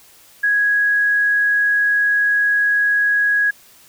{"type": "tone", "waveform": "sine", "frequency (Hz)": 1661.2, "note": "G#6", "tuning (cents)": 0, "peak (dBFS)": -13, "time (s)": [0.43, 3.51], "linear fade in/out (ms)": 10, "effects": ["white hiss -48 dBFS RMS until 3.88 s"]}